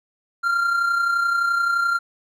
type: tone with amplitude modulation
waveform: triangle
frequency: 1386 Hz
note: F6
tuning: 14 cents flat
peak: -14 dBFS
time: 0.43-1.99 s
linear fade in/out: 20 ms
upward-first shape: sine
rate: 31.6 Hz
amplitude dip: 45%
effects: none